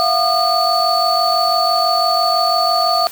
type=tone cluster; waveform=sine; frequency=674 / 720 / 1218 / 4466 Hz; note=E5 / F#5 / D#6 / C#8; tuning=+38 / -47 / -37 / +12 cents; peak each=-18 dBFS; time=0-3.07 s; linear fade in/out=0 ms; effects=white hiss -34 dBFS RMS until 3.11 s